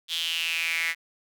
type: tone with high-pass filter sweep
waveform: sawtooth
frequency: 165.7 Hz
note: E3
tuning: 9 cents sharp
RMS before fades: -28 dBFS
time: 0.08-0.95 s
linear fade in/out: 50 ms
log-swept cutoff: 3400 to 2000 Hz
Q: 6.5
effects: none